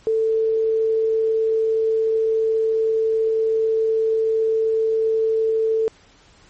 sine tone, 444 Hz, A4, 16 cents sharp, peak -16 dBFS, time 0.07-5.88 s, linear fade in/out 0 ms, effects pink hiss -52 dBFS RMS until 6.49 s + MP3 32 kbps

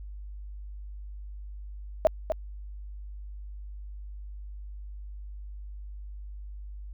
sine tone with echo, 633 Hz, D#5, 30 cents sharp, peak -15 dBFS, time 2.05-2.07 s, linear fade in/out 0 ms, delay 250 ms, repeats 1, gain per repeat -8 dB, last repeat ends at 2.32 s, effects added 50 Hz sine -38 dBFS peak until 6.93 s

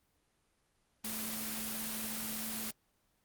sine tone in noise, 220 Hz, A3, in tune, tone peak -44 dBFS, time 1.04-2.71 s, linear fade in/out 5 ms, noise white, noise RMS -39 dBFS, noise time 1.04-2.71 s, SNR -8 dB, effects pink hiss -75 dBFS RMS until 3.24 s + Opus 24 kbps

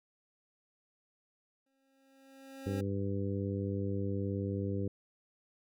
25% pulse tone with exponential growth, 269.3 Hz, C#4, 50 cents flat, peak -35 dBFS, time 1.66-2.81 s, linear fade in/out 5 ms, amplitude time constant 250 ms
harmonic tone, 98.9 Hz, G2, 16 cents sharp, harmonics 1 / 2 / 3 / 4 / 5, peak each -35 / -38 / -40 / -41 / -42 dBFS, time 2.66-4.88 s, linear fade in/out 5 ms
effects none

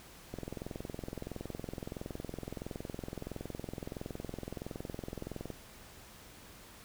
click train, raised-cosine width 2 ms, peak -26 dBFS, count 112, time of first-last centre 0.34-5.503 s, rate 21.5 Hz, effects pink hiss -54 dBFS RMS until 6.84 s

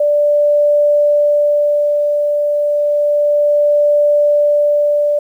sine tone with tremolo, 587.3 Hz, D5, in tune, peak -8 dBFS, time 0-5.19 s, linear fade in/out 5 ms, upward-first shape sine, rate 0.31 Hz, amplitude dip 35%, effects 8-bit

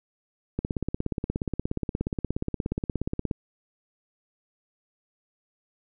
click train, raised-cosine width 3 ms, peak -14 dBFS, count 47, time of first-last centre 0.59-3.312 s, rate 16.9 Hz, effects none

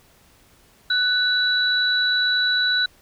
sine tone pair together, 1492 / 3937 Hz, F#6 / B7, +14 / -6 cents, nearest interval octave + perfect fourth, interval 1680 cents, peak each -20 dBFS, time 0.9-2.86 s, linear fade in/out 5 ms, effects pink hiss -55 dBFS RMS until 3.01 s

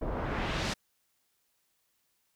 pink noise with low-pass filter sweep, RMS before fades -33 dBFS, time 0.01-0.74 s, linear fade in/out 10 ms, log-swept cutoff 620 to 6200 Hz, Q 1.1, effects white hiss -75 dBFS RMS until 2.35 s

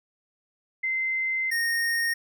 sine / square tone pair in turn, 2072 / 1852.4 Hz, C7 / A#6, -17 / -11 cents, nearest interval major second, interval 194 cents, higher first, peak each -24 dBFS, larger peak neither, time 0.83-1.51 / 1.51-2.14 s, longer first, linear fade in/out 10 ms, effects none

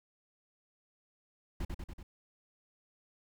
brown noise with echo, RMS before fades -35 dBFS, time 1.6-1.65 s, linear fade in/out 5 ms, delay 95 ms, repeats 4, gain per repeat -3 dB, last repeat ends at 2.03 s, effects none

